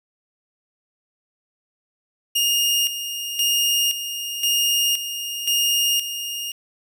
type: tone with tremolo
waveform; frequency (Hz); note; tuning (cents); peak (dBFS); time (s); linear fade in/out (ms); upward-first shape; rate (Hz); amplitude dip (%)
sawtooth; 2837; F7; +27; -14; 2.35-6.52; 10; square; 0.96; 65
effects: none